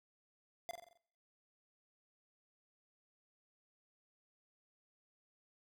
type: tone with echo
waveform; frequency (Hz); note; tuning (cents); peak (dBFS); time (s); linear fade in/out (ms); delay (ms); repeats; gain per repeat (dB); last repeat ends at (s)
square; 690; F5; -21; -40; 0.69-0.71; 0; 44; 6; -5; 0.974
effects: noise-tail reverb RT60 0.7 s tail -23 dB re dry